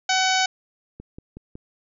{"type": "harmonic tone", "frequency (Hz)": 753, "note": "F#5", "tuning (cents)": 30, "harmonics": [1, 2, 3, 4, 5, 6, 7, 8, 9], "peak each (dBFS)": [-22, -25, -27, -28, -29, -30, -30, -31, -32], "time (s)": [0.09, 0.46], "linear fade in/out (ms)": 5}
{"type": "click train", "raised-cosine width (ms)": 3, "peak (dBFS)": -25, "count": 4, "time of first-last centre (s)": [1, 1.555], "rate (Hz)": 5.41}
{"effects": []}